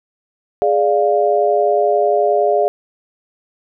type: chord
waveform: sine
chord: D diminished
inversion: second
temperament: equal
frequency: 415.3 / 587.3 / 698.5 Hz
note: Ab4 / D5 / F5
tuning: 0 / 0 / 0 cents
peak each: -16 dBFS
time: 0.62-2.68 s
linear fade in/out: 0 ms
effects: none